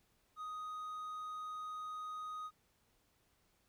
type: tone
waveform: triangle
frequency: 1248 Hz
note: D#6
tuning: 5 cents sharp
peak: -40 dBFS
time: 0.36-2.51 s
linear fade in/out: 50 ms
effects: pink hiss -75 dBFS RMS until 3.68 s